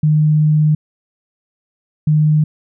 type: tone pair in turn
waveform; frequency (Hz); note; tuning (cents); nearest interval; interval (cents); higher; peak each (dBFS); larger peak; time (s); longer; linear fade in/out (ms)
sine; 152.7 / 152.7; D#3 / D#3; -32 / -32; unison; 0; neither; -9; neither; 0.03-0.75 / 2.07-2.44; first; 5
effects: none